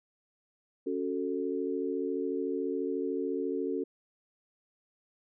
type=chord; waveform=sine; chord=F# minor; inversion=second; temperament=just; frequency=277.5 / 370 / 444 Hz; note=C#4 / F#4 / A4; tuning=+2 / 0 / +16 cents; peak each=-34 dBFS; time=0.86-3.84 s; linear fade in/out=10 ms; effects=none